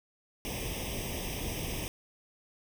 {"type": "noise with comb filter", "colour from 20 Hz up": "pink", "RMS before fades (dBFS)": -36, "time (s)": [0.45, 1.88], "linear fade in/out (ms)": 0, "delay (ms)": 0.35, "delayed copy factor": 1, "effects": []}